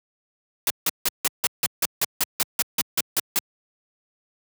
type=noise bursts; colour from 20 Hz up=white; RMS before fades=-21 dBFS; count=15; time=0.67-3.39 s; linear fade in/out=2 ms; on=32 ms; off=160 ms; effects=high-pass 100 Hz 12 dB/octave